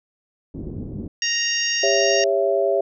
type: low-pass noise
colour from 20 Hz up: white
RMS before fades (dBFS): -31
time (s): 0.54-1.08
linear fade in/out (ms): 5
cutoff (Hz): 320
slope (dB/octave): 24
type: harmonic tone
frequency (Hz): 932.3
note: A#5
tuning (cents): 0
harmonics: 2 / 3 / 4 / 5 / 6 / 7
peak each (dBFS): -26 / -25 / -35 / -32 / -23 / -32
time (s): 1.22-2.24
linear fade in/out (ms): 2
type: chord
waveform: sine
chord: C# diminished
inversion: second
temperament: just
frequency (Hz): 399.1 / 554.4 / 665.2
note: G4 / C#5 / E5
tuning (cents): +31 / 0 / +16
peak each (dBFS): -21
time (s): 1.83-2.81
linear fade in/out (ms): 5
effects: none